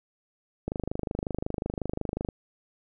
click train, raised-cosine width 2 ms, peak -16 dBFS, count 42, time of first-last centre 0.68-2.288 s, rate 25.5 Hz, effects none

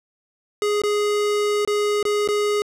square tone with dropouts, 415.3 Hz, G#4, in tune, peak -19 dBFS, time 0.62-2.62 s, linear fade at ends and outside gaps 1 ms, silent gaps 0.818-0.836 / 1.65-1.675 / 2.028-2.052 / 2.276-2.287 s, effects low-pass 10000 Hz 12 dB/octave

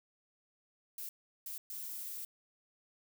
violet noise bursts at uneven times, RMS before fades -43 dBFS, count 3, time 0.98-1.09 / 1.46-1.58 / 1.7-2.25 s, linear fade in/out 2 ms, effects none

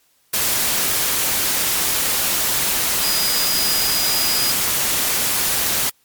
sine tone in noise, 4931 Hz, D#8, 16 cents flat, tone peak -21 dBFS, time 3.03-4.52 s, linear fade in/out 10 ms, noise white, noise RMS -19 dBFS, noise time 0.33-5.9 s, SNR -5 dB, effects white hiss -60 dBFS RMS until 6.04 s + MP3 96 kbps

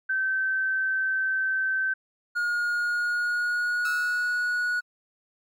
sine tone, 1544 Hz, G6, 27 cents flat, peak -23 dBFS, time 0.09-1.94 s, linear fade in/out 10 ms
triangle tone with pitch glide, 1432 to 1460.4 Hz, F6 to F#6, +43 to -23 cents, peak -22 dBFS, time 2.35-4.81 s, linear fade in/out 20 ms, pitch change +34 cents, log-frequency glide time 2.74-4.28 s
sawtooth tone with exponential decay, 1304 Hz, E6, 19 cents flat, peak -28 dBFS, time 3.85-4.82 s, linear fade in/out 2 ms, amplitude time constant 210 ms
effects none

